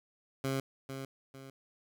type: tone with echo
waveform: 15% pulse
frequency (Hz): 134.7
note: C#3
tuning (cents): -49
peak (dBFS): -25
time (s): 0.44-0.6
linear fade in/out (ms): 2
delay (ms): 450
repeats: 2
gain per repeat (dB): -8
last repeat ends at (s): 1.5
effects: none